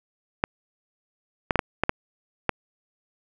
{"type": "clicks", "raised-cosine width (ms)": 0.5, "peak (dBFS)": -5, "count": 7, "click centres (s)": [0.439, 1.508, 1.557, 1.592, 1.836, 1.894, 2.493], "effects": []}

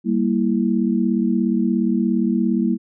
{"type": "chord", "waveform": "sine", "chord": "E diminished", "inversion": "first", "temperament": "equal", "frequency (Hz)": [196, 233.1, 329.6], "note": ["G3", "Bb3", "E4"], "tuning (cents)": [0, 0, 0], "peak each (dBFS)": [-20, -19, -23], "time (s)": [0.04, 2.78], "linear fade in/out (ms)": 50, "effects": []}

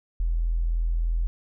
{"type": "tone with tanh clipping", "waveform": "triangle", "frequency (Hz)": 41.63, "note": "E1", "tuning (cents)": 18, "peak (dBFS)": -21, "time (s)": [0.2, 1.27], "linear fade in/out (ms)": 0, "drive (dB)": 3, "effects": []}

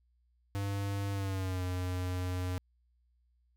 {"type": "tone with pitch glide", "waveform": "square", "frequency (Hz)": [99.7, 90.9], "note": ["G2", "F#2"], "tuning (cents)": [30, -30], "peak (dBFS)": -33, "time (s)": [0.55, 2.58], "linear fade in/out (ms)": 0, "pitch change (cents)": -160, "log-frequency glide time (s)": [1.12, 1.63], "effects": ["added 60 Hz sine -68 dBFS peak until 3.56 s"]}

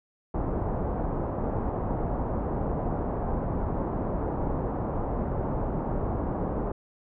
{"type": "low-pass noise", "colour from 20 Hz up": "pink", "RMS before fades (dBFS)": -29, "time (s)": [0.34, 6.72], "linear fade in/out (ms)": 5, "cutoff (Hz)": 960, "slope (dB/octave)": 24, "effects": []}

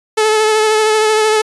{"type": "tone with vibrato", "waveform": "sawtooth", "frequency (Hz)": 432.7, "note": "A4", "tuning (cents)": -29, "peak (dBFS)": -6, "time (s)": [0.17, 1.42], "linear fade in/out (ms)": 10, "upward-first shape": "triangle", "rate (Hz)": 13, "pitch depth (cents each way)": 29, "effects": ["resampled to 24000 Hz"]}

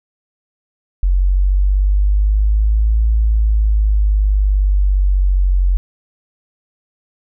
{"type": "exponential two-way sweep", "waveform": "sine", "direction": "up then down", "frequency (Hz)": [45.34, 55, 45.34], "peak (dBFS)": -10, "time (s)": [1.03, 5.77], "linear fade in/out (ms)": 0, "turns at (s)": 3.07, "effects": []}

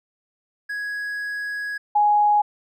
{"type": "tone pair in turn", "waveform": ["triangle", "sine"], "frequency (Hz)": [1665, 832.5], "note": ["G#6", "G#5"], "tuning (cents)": [4, 4], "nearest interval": "octave", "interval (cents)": 1200, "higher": "first", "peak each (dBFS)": [-24, -14], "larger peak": "second", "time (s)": [[0.69, 1.78], [1.95, 2.42]], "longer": "first", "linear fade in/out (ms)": 10, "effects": []}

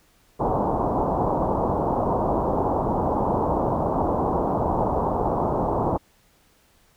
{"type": "low-pass noise", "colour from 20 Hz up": "white", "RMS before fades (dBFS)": -23, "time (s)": [0.39, 5.98], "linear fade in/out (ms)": 20, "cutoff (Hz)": 990, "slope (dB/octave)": 48, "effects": ["pink hiss -60 dBFS RMS until 6.96 s"]}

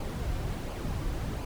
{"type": "noise with flanger", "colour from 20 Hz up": "brown", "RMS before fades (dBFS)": -33, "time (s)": [0, 1.45], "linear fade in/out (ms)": 5, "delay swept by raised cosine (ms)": [0.53, 4.83], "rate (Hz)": 1.4, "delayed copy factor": -0.5, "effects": []}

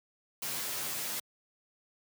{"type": "noise with comb filter", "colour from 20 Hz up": "white", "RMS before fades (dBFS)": -36, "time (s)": [0.42, 1.2], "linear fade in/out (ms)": 5, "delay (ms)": 11, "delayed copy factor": -0.7, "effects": ["high-pass 100 Hz 12 dB/octave"]}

